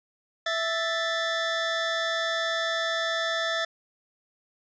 25% pulse tone pair together, 659.3 / 1760 Hz, E5 / A6, 0 / 0 cents, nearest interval octave + perfect fourth, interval 1700 cents, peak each -25 / -24 dBFS, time 0.46-3.65 s, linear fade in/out 5 ms, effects resampled to 16000 Hz

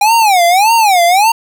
square tone with vibrato, 796 Hz, G5, 26 cents sharp, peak -7 dBFS, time 0.01-1.32 s, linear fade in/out 5 ms, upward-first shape sine, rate 1.7 Hz, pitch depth 260 cents each way, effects none

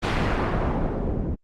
pink noise with low-pass filter sweep, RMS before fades -24 dBFS, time 0.02-1.36 s, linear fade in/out 20 ms, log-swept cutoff 3300 to 310 Hz, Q 0.78, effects Opus 24 kbps

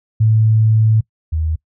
sine tone pair in turn, 110 / 79.21 Hz, A2 / D#2, 0 / +32 cents, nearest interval tritone, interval 568 cents, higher first, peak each -9 / -15 dBFS, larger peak first, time 0.2-1.01 / 1.32-1.56 s, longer first, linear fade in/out 10 ms, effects noise-tail reverb RT60 0.1 s tail -23 dB re dry

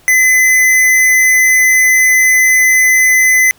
square tone, 2026 Hz, B6, 44 cents sharp, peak -7 dBFS, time 0.08-3.51 s, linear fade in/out 0 ms, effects pink hiss -47 dBFS RMS until 3.58 s

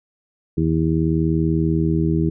harmonic tone, 80.4 Hz, E2, 43 cents flat, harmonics 1 / 2 / 3 / 4 / 5, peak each -24 / -19 / -27 / -21 / -27 dBFS, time 0.57-2.3 s, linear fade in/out 10 ms, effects none

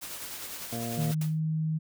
white noise with tremolo, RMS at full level -38 dBFS, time 0.01-1.15 s, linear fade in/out 20 ms, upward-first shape sine, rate 10 Hz, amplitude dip 35%
harmonic tone, 116.54 Hz, A#2, in tune, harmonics 1 / 2 / 3 / 4 / 5 / 6, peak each -37 / -35 / -45 / -42 / -45 / -40 dBFS, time 0.72-1.12 s, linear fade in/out 10 ms
sine tone with pitch glide, 155.6 to 157.59 Hz, D#3 to D#3, 0 to +22 cents, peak -26 dBFS, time 0.97-1.79 s, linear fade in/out 20 ms, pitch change +22 cents, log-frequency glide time 1.24-1.37 s
white noise with exponential decay, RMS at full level -37 dBFS, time 1.21-1.4 s, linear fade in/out 5 ms, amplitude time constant 40 ms
effects none

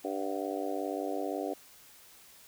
harmonic tone with a mistuned harmonic, 97.8 Hz, G2, 4 cents flat, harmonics 3 / 4 / 5 / 6 / 7 / 8, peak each -37 / -38 / -39 / -40 / -40 / -41 dBFS, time 0.04-1.54 s, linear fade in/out 10 ms, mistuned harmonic 8, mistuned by -73 cents, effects white hiss -56 dBFS RMS until 2.47 s

